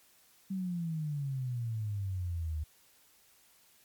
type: exponential sweep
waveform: sine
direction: down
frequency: 194.9 to 74.9 Hz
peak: -32 dBFS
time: 0.5-2.64 s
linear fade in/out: 10 ms
effects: white hiss -64 dBFS RMS until 3.84 s + MP3 96 kbps